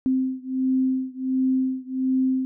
sine beating tone pair, 260 / 261.4 Hz, C4 / C4, -11 / -1 cents, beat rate 1.4 Hz, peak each -23 / -24 dBFS, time 0.06-2.45 s, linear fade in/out 0 ms, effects none

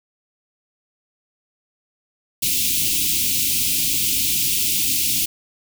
white band-stop noise, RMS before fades -20 dBFS, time 2.42-5.26 s, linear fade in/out 10 ms, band 340 to 2400 Hz, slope 48 dB/octave, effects none

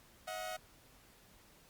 sawtooth tone pair together, 634 / 731.9 Hz, D#5 / F#5, +32 / -19 cents, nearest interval major second, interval 249 cents, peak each -39 / -39 dBFS, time 0.27-0.57 s, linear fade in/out 10 ms, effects pink hiss -63 dBFS RMS until 1.69 s + Opus 48 kbps

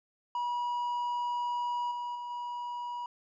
triangle tone with level steps, 967 Hz, B5, 37 cents flat, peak -28 / -32 / -35 / -33 dBFS, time 0.35-3.06 s, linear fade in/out 2 ms, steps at 1.91 / 2.15 / 2.3 s, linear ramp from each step 5 ms, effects resampled to 16000 Hz

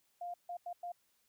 sine tone bursts at uneven times, 702 Hz, F5, 9 cents sharp, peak -39 dBFS, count 4, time 0.21-0.34 / 0.49-0.57 / 0.66-0.73 / 0.83-0.92 s, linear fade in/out 5 ms, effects white hiss -75 dBFS RMS until 1.28 s

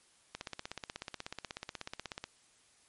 click train, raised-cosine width 0.2 ms, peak -22 dBFS, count 32, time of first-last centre 0.35-2.24 s, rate 16.4 Hz, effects white hiss -66 dBFS RMS until 2.88 s + MP3 48 kbps

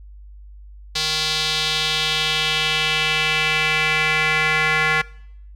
square tone with band-pass filter sweep, 155.56 Hz, D#3, in tune, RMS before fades -20 dBFS, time 0.95-5.02 s, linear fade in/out 10 ms, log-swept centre 4300 to 1900 Hz, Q 2.6, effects noise-tail reverb RT60 0.7 s tail -22 dB re dry + added 50 Hz sine -38 dBFS peak until 5.55 s

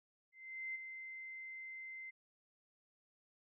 sine tone with ADSR envelope, 2075 Hz, C7, 15 cents flat, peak -39 dBFS, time 0.32-2.11 s, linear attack 430 ms, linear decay 16 ms, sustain -7 dB, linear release 17 ms, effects none

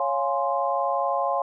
sine chord, Db major seventh, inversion none, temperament equal, 554.4 / 698.5 / 830.6 / 1046.5 Hz, Db5 / F5 / Ab5 / C6, 0 / 0 / 0 / 0 cents, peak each -27 / -27 / -28 / -27 dBFS, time 0-1.42 s, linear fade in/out 2 ms, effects none

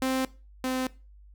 sawtooth tone pair in turn, 261.6 / 258 Hz, C4 / C4, 0 / -24 cents, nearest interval unison, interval 24 cents, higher first, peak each -21 / -23 dBFS, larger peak first, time 0.02-0.25 / 0.64-0.87 s, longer neither, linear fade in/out 2 ms, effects noise-tail reverb RT60 0.3 s tail -19 dB re dry + added 50 Hz sine -49 dBFS peak until 1.34 s

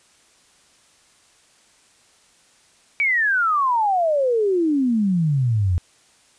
sine exponential sweep, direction down, 2315 to 84.3 Hz, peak -16 dBFS, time 3-5.78 s, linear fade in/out 0 ms, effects white hiss -56 dBFS RMS until 6.38 s + resampled to 22050 Hz

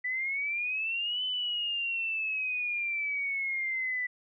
sine exponential two-way sweep, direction up then down, 1975.5 to 3034 to 1975.5 Hz, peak -29 dBFS, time 0.04-4.07 s, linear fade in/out 10 ms, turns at 1.24 s, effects none

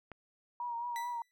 click, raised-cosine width 0.5 ms, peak -31 dBFS, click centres 0.117 s
sine tone with vibrato, 950 Hz, A#5, 33 cents sharp, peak -35 dBFS, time 0.6-1.22 s, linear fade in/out 2 ms, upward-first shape triangle, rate 4.6 Hz, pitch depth 47 cents each way
sawtooth tone with exponential decay, 1975.5 Hz, B6, in tune, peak -36 dBFS, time 0.96-1.31 s, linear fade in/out 0 ms, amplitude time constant 76 ms
effects none

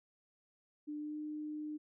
sine tone with pitch glide, 298.3 to 302.8 Hz, D4 to D#4, +27 to -47 cents, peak -39 dBFS, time 0.87-1.78 s, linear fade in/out 20 ms, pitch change +26 cents, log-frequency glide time 0.97-1.17 s, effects none

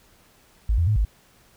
sine tone with pitch steps, 54.2 / 84 / 106.4 / 52.8 Hz, A1 / E2 / G#2 / G#1, -25 / +33 / +42 / +29 cents, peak -17 dBFS, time 0.69-1.05 s, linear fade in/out 5 ms, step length 90 ms, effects pink hiss -57 dBFS RMS until 1.56 s

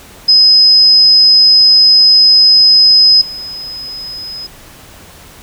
sine tone with level steps, 5060 Hz, D#8, 28 cents sharp, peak -3 / -22 dBFS, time 0.28-4.47 s, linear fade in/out 10 ms, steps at 3.21 s, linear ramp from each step 5 ms, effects pink hiss -37 dBFS RMS until 5.42 s

